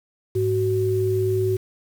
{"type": "tone pair together", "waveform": "sine", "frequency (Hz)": [105, 374.2], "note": ["G#2", "F#4"], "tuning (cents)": [19, 20], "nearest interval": "octave + minor seventh", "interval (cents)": 2201, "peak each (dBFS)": [-23, -20], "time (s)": [0.35, 1.57], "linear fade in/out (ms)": 10, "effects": ["7-bit"]}